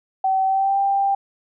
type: tone with pitch glide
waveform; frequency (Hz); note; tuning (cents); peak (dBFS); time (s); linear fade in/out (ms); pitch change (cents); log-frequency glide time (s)
sine; 765 to 790.6; G5 to G5; -42 to +15; -16; 0.24-1.15; 5; +57; 0.45-0.78
effects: none